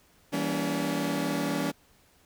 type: chord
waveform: sawtooth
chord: E diminished seventh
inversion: none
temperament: just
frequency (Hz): 164.81 / 197.78 / 237.3 / 284.8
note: E3 / G3 / Bb3 / Db4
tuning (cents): 0 / +16 / +31 / +47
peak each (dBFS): -30 / -30 / -31 / -26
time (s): 0.32-1.72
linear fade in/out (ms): 20
effects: pink hiss -62 dBFS RMS until 2.25 s